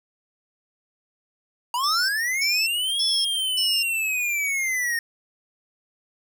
square linear two-way sweep, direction up then down, 932.3 to 3414 to 1830 Hz, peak -23 dBFS, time 1.74-4.99 s, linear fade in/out 2 ms, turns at 3.04 s
sine tone bursts, 5310 Hz, E8, 12 cents sharp, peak -22 dBFS, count 4, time 1.83-3.83 s, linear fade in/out 10 ms, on 260 ms, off 320 ms
effects none

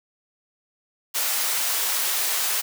white high-pass noise, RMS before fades -24 dBFS, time 1.14-2.62 s, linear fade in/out 20 ms, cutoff 590 Hz, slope 12 dB/octave, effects none

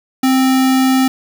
sine tone with sample-and-hold, 261.6 Hz, C4, in tune, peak -9 dBFS, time 0.23-1.08 s, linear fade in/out 5 ms, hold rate 1050 Hz, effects none

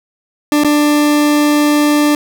40% pulse tone with dropouts, 295.7 Hz, D4, 12 cents sharp, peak -8 dBFS, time 0.52-2.15 s, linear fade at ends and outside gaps 1 ms, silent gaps 0.636-0.646 s, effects 8-bit

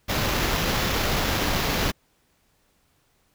pink noise with sample-and-hold, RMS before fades -24 dBFS, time 0.08-1.92 s, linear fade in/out 20 ms, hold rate 8820 Hz, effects pink hiss -66 dBFS RMS until 3.34 s

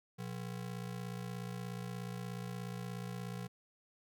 square ring-modulated tone, 151 Hz, D3, 48 cents sharp, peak -38 dBFS, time 0.18-3.48 s, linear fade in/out 20 ms, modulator 28.4 Hz, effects none

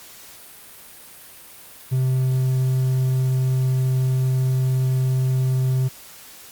triangle tone, 129.8 Hz, C3, 13 cents flat, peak -15 dBFS, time 1.91-5.89 s, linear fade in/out 20 ms, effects white hiss -43 dBFS RMS until 6.51 s + Opus 48 kbps

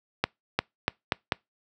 accelerating click train, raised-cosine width 0.3 ms, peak -6 dBFS, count 5, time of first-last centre 0.24-1.322 s, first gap 350 ms, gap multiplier 0.83, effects noise-tail reverb RT60 0.2 s tail -26 dB re dry + high-pass 80 Hz 12 dB/octave

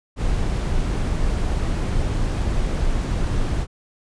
brown noise, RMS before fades -21 dBFS, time 0.16-3.67 s, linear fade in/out 50 ms, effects resampled to 22050 Hz

